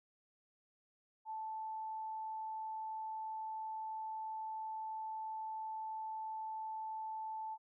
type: tone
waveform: sine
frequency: 877 Hz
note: A5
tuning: 6 cents flat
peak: -40 dBFS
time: 1.25-7.58 s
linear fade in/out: 50 ms
effects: none